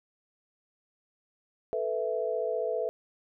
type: chord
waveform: sine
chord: A suspended second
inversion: none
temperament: just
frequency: 440 / 495 / 660 Hz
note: A4 / B4 / E5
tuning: 0 / +4 / +2 cents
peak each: -32 dBFS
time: 1.73-2.89 s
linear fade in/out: 0 ms
effects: none